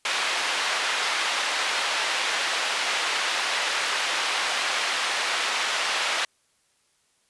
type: band-pass noise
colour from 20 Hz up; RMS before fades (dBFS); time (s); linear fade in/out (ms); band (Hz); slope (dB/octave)
white; -26; 0.05-6.25; 2; 680 to 3300; 12
effects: white hiss -67 dBFS RMS until 7.29 s + resampled to 24000 Hz